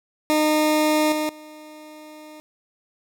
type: tone with level steps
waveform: 20% pulse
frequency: 306.2 Hz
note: D#4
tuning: 28 cents flat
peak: -12 / -17 / -35 dBFS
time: 0.3-2.4 s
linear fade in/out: 0 ms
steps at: 1.12 / 1.29 s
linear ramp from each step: 2 ms
effects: none